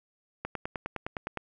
click train, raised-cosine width 0.5 ms, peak -18 dBFS, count 10, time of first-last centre 0.45-1.373 s, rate 9.75 Hz, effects none

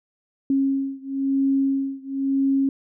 sine beating tone pair, 271.7 / 272.69 Hz, C#4 / C#4, -35 / -28 cents, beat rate 0.99 Hz, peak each -22 / -23 dBFS, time 0.5-2.69 s, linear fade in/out 2 ms, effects none

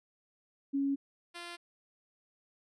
sine / 5% pulse tone pair in turn, 277.2 / 346 Hz, C#4 / F4, 0 / -16 cents, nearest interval major third, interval 384 cents, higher second, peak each -28 / -31 dBFS, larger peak first, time 0.73-0.96 / 1.34-1.57 s, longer neither, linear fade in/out 20 ms, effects resampled to 22050 Hz

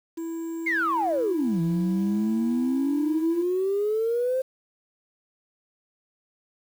triangle tone, 329.6 Hz, E4, in tune, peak -27 dBFS, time 0.17-3.43 s, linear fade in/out 10 ms
sine exponential two-way sweep, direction down then up, 2217 to 164.81 to 529 Hz, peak -21 dBFS, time 0.66-4.42 s, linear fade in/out 10 ms, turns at 1.61 s
effects tanh soft clip ceiling -16 dBFS + 8-bit

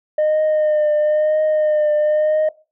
sine tone with vibrato, 610 Hz, D#5, 34 cents flat, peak -11 dBFS, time 0.18-2.49 s, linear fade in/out 5 ms, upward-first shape triangle, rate 1 Hz, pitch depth 31 cents each way, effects noise-tail reverb RT60 0.3 s tail -20 dB re dry + tanh soft clip ceiling -12 dBFS

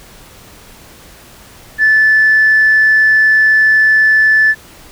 sine tone, 1746 Hz, A6, 14 cents flat, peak -5 dBFS, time 1.78-4.55 s, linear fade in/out 50 ms, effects tanh soft clip ceiling -2 dBFS + pink hiss -39 dBFS RMS until 4.91 s

